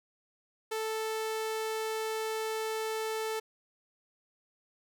sawtooth tone, 440 Hz, A4, in tune, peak -28 dBFS, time 0.71-3.4 s, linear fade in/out 10 ms, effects none

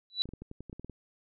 sine tone with exponential growth, 3951 Hz, B7, in tune, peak -21 dBFS, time 0.1-0.22 s, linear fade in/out 0 ms, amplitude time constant 24 ms
clicks, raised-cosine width 3 ms, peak -30 dBFS, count 11, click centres 0.256 / 0.29 / 0.336 / 0.42 / 0.514 / 0.606 / 0.697 / 0.729 / 0.796 / 0.846 / 0.897 s
effects none

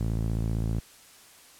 sawtooth tone with band-pass filter, 55.5 Hz, A1, 16 cents sharp, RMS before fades -28 dBFS, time 0-0.8 s, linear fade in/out 5 ms, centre 130 Hz, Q 0.9, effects white hiss -53 dBFS RMS until 1.59 s + low-pass 12000 Hz 12 dB/octave

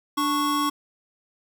square tone pair together, 293.7 / 1106.6 Hz, D4 / C#6, 0 / -3 cents, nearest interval octave + major seventh, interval 2297 cents, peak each -26 / -24 dBFS, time 0.17-0.7 s, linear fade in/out 10 ms, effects none

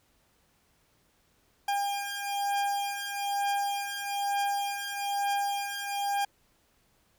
40% pulse beating tone pair, 804 / 805.1 Hz, G5 / G5, +44 / +46 cents, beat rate 1.1 Hz, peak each -32 / -30 dBFS, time 1.68-6.25 s, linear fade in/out 5 ms, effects pink hiss -68 dBFS RMS until 7.18 s

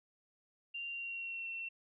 sine tone with pitch glide, 2778 to 2708 Hz, F7 to E7, -10 to +46 cents, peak -39 dBFS, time 0.74-1.69 s, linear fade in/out 10 ms, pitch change -44 cents, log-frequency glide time 0.88-1.48 s, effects none

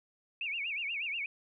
sine tone with vibrato, 2489 Hz, D#7, in tune, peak -33 dBFS, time 0.41-1.26 s, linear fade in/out 2 ms, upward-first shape sine, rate 8.3 Hz, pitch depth 220 cents each way, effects none

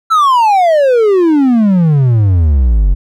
triangle exponential sweep, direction down, 1349 to 43.65 Hz, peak -4 dBFS, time 0.1-2.95 s, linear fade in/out 20 ms, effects none

